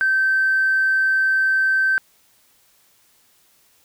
triangle tone with tanh clipping, 1550 Hz, G6, 20 cents flat, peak -15 dBFS, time 0.01-1.98 s, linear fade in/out 0 ms, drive 4 dB, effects white hiss -58 dBFS RMS until 3.84 s

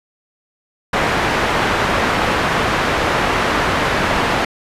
white low-pass noise, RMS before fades -17 dBFS, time 0.93-4.45 s, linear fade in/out 5 ms, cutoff 1600 Hz, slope 12 dB/octave, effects resampled to 32000 Hz

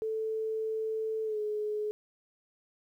sine tone with pitch glide, 440 to 422.8 Hz, A4 to G#4, 0 to +31 cents, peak -30 dBFS, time 0.02-1.91 s, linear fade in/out 0 ms, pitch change -69 cents, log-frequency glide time 1.24-1.39 s, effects 11-bit

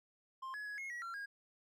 triangle tone with pitch steps, 1055 / 1691 / 1676 / 2161 / 1920 / 1367 / 1631 Hz, C6 / G#6 / G#6 / C#7 / B6 / F6 / G#6, +14 / +31 / +15 / -45 / -49 / -37 / -32 cents, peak -40 dBFS, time 0.42-1.26 s, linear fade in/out 10 ms, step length 120 ms, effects none

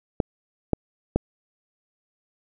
clicks, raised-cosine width 2 ms, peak -6 dBFS, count 3, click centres 0.202 / 0.733 / 1.16 s, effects none

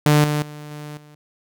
sawtooth tone with level steps, 149.1 Hz, D3, 27 cents sharp, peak -8 / -15 / -30 / -28 / -40 dBFS, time 0.06-1.15 s, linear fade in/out 2 ms, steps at 0.24 / 0.42 / 0.71 / 0.97 s, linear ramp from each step 2 ms, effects none

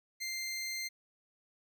20% pulse tone, 2093 Hz, C7, in tune, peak -31 dBFS, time 0.2-0.89 s, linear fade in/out 20 ms, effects none

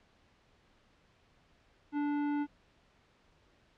sine tone with tanh clipping, 291.6 Hz, D4, 12 cents flat, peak -32 dBFS, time 1.92-2.47 s, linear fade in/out 50 ms, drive 14 dB, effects pink hiss -67 dBFS RMS until 3.77 s + low-pass 4000 Hz 12 dB/octave

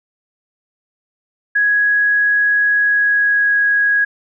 sine tone with pitch glide, 1666 to 1655.4 Hz, G#6 to G#6, +5 to -6 cents, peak -11 dBFS, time 1.55-4.05 s, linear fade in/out 10 ms, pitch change -11 cents, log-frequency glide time 2.76-3.58 s, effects none

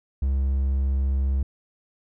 triangle tone, 67.4 Hz, C#2, 48 cents flat, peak -18 dBFS, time 0.22-1.43 s, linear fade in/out 5 ms, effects none

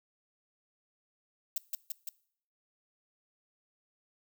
violet noise with echo, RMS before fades -32 dBFS, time 1.56-1.58 s, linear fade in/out 2 ms, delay 170 ms, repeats 3, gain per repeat -2 dB, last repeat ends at 2.09 s, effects noise-tail reverb RT60 0.6 s tail -22 dB re dry

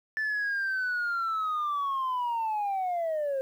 sine linear sweep, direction down, 1760 to 524 Hz, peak -25 dBFS, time 0.17-3.41 s, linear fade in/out 0 ms, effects tanh soft clip ceiling -25 dBFS + 10-bit

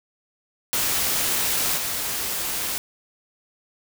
white noise with level steps, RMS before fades -23 / -27 dBFS, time 0.73-2.78 s, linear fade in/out 0 ms, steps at 1.77 s, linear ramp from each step 10 ms, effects none

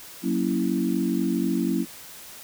sine chord, F# dominant seventh, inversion none, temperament equal, 185 / 233.1 / 277.2 / 329.6 Hz, F#3 / A#3 / C#4 / E4, 0 / 0 / 0 / 0 cents, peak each -27 dBFS, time 0.22-1.86 s, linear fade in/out 50 ms, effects white hiss -43 dBFS RMS until 2.43 s

